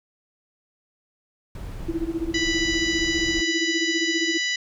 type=noise; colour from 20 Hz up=brown; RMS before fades=-34 dBFS; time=1.55-3.42 s; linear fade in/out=2 ms
type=tone with tremolo; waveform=sine; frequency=330 Hz; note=E4; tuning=2 cents sharp; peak=-21 dBFS; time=1.88-4.38 s; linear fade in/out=10 ms; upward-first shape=sine; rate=15 Hz; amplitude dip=90%
type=harmonic tone; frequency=987 Hz; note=B5; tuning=1 cent flat; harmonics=2 / 3 / 4 / 5 / 6 / 7; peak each=-25 / -29 / -31 / -33 / -35 / -36 dBFS; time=2.34-4.56 s; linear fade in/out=5 ms
effects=none